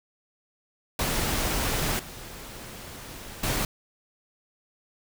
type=noise with level steps; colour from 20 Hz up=pink; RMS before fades=-27 / -41 / -27 dBFS; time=0.99-3.65 s; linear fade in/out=2 ms; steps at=1.99 / 3.43 s; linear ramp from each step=5 ms; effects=none